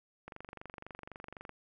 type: click train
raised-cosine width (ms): 0.5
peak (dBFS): -30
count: 30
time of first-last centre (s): 0.28-1.493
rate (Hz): 23.9
effects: none